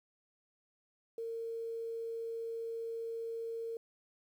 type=tone with quantisation; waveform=sine; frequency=457.5 Hz; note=A#4; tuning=32 cents flat; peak=-37 dBFS; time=1.18-3.77 s; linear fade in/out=2 ms; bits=11; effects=none

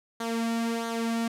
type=tone with flanger; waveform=sawtooth; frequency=230 Hz; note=A#3; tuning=23 cents flat; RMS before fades=-29 dBFS; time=0.2-1.28 s; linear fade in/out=5 ms; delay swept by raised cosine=0.38 to 2.48 ms; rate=1.5 Hz; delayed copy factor=-0.6; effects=low-pass 12000 Hz 12 dB/octave

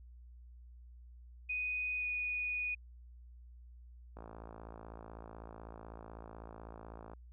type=tone with pitch glide; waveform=sine; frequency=2489 to 2470 Hz; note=D#7 to D#7; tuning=0 to -13 cents; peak=-34 dBFS; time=1.49-2.75 s; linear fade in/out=10 ms; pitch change=-13 cents; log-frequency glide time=1.98-2.04 s
type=click train; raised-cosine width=1 ms; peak=-35 dBFS; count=167; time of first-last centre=4.17-7.134 s; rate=56 Hz
effects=added 60 Hz sine -52 dBFS peak until 7.32 s

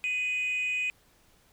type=tone with frequency modulation; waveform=sine; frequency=2489 Hz; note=D#7; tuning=in tune; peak=-25 dBFS; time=0.04-0.9 s; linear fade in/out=0 ms; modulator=451 Hz; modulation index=0.28; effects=tanh soft clip ceiling -25 dBFS + pink hiss -63 dBFS RMS until 1.52 s

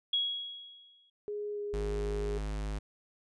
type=tone with exponential decay; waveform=sine; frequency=3322 Hz; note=G#7; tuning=in tune; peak=-25 dBFS; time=0.13-1.1 s; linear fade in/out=5 ms; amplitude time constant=210 ms
type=tone with pitch glide; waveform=sine; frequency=415.3 to 411.7 Hz; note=G#4 to G#4; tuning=0 to -15 cents; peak=-34 dBFS; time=1.28-2.38 s; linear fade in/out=0 ms; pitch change=-15 cents; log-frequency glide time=1.53-1.59 s
type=tone; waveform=square; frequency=51.7 Hz; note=G#1; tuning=7 cents flat; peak=-34 dBFS; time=1.73-2.79 s; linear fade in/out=10 ms
effects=resampled to 22050 Hz

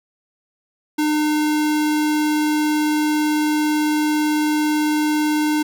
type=tone; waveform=square; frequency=303 Hz; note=D#4; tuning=46 cents flat; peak=-17 dBFS; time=0.98-5.63 s; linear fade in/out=10 ms; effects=none

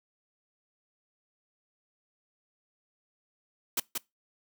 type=noise with echo; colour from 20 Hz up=white; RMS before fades=-28 dBFS; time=3.77-3.8 s; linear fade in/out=5 ms; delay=180 ms; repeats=1; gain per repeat=-4 dB; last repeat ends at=3.98 s; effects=noise-tail reverb RT60 0.2 s tail -23 dB re dry + high-pass 150 Hz 12 dB/octave

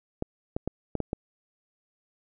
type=clicks; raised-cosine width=2 ms; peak=-15 dBFS; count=6; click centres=0.224 / 0.565 / 0.676 / 0.953 / 1.003 / 1.131 s; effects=none

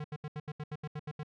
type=tone bursts; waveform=square; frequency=150.4 Hz; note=D3; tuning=42 cents sharp; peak=-37 dBFS; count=11; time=0-1.233 s; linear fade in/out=5 ms; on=43 ms; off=76 ms; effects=low-pass 3000 Hz 12 dB/octave

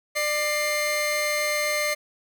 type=tone pair together; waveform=sawtooth; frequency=596.1 / 2100 Hz; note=D5 / C7; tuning=+26 / +6 cents; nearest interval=octave + minor seventh; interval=2180 cents; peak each=-22 dBFS; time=0.15-1.95 s; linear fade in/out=20 ms; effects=none

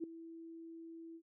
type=tone with ADSR envelope; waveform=sine; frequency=329.6 Hz; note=E4; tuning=in tune; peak=-34 dBFS; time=0-1.22 s; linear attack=38 ms; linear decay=3 ms; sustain=-14 dB; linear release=66 ms; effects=none

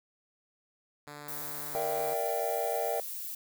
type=tone; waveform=5% pulse; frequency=146.83 Hz; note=D3; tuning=in tune; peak=-32 dBFS; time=1.07-2.14 s; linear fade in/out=2 ms
type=noise; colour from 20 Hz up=violet; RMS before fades=-39 dBFS; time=1.28-3.35 s; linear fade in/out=5 ms
type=chord; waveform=triangle; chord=E half-diminished seventh; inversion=second; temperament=equal with one note detuned; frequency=466.2 / 587.3 / 673.9 / 784 Hz; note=Bb4 / D5 / E5 / G5; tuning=0 / 0 / +38 / 0 cents; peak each=-33 dBFS; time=1.75-3 s; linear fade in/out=0 ms
effects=none

